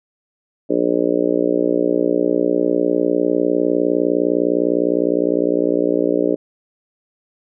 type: harmonic tone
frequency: 59.8 Hz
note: A#1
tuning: 45 cents sharp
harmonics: 3 / 4 / 5 / 6 / 7 / 8 / 9 / 10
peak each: -30 / -28 / -19 / -23 / -20 / -25 / -22 / -26 dBFS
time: 0.69-6.36 s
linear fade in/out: 20 ms
effects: none